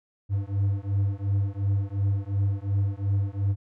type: beating tone pair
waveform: triangle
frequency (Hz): 98 / 100.8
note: G2 / G2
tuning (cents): 0 / +49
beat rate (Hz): 2.8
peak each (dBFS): -24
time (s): 0.29-3.56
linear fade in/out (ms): 50
effects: none